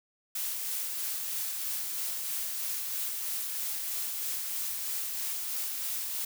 blue noise with tremolo, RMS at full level -33 dBFS, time 0.35-6.25 s, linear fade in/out 5 ms, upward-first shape sine, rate 3.1 Hz, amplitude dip 25%, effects none

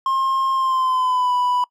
triangle tone with pitch glide, 1066 to 988.9 Hz, C6 to B5, +32 to +2 cents, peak -15 dBFS, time 0.06-1.64 s, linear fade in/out 2 ms, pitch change -130 cents, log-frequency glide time 0.53-1.33 s, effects noise-tail reverb RT60 0.1 s tail -22 dB re dry

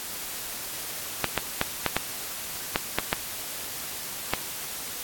clicks, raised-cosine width 0.3 ms, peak -6 dBFS, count 9, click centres 1.243 / 1.377 / 1.614 / 1.863 / 1.966 / 2.759 / 2.986 / 3.129 / 4.336 s, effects white hiss -35 dBFS RMS until 5.03 s + AAC 64 kbps

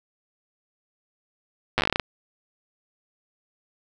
slowing click train, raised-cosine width 0.3 ms, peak -5 dBFS, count 12, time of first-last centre 1.78-1.998 s, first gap 8 ms, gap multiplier 1.17, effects none

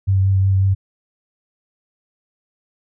sine tone with vibrato, 96.3 Hz, G2, 30 cents flat, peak -12 dBFS, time 0.07-0.75 s, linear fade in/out 20 ms, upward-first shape triangle, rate 5.5 Hz, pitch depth 20 cents each way, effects none

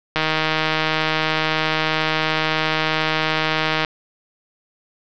click train, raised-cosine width 0.3 ms, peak -3 dBFS, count 580, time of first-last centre 0.16-3.848 s, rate 157 Hz, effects resampled to 16000 Hz + 7-bit

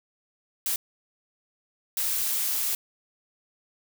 blue noise bursts at uneven times, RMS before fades -27 dBFS, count 2, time 0.66-0.76 / 1.97-2.75 s, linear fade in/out 2 ms, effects none

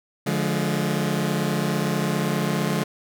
sawtooth chord, D diminished, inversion none, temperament just, 146.83 / 176.2 / 211.4 Hz, D3 / F3 / Ab3, 0 / +16 / +31 cents, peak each -22 dBFS, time 0.26-2.84 s, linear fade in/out 10 ms, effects none

